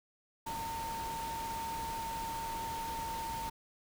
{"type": "tone in noise", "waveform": "sine", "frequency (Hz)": 909, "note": "A#5", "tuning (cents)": -44, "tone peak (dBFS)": -37, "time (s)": [0.46, 3.5], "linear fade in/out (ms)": 10, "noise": "pink", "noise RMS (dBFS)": -44, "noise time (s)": [0.46, 3.5], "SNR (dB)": 4, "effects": []}